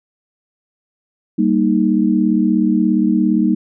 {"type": "chord", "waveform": "sine", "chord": "Eb major", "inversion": "first", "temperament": "equal", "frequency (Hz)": [196, 233.1, 311.1], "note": ["G3", "Bb3", "Eb4"], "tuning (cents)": [0, 0, 0], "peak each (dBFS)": -16, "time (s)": [1.38, 3.55], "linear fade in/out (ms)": 10, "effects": []}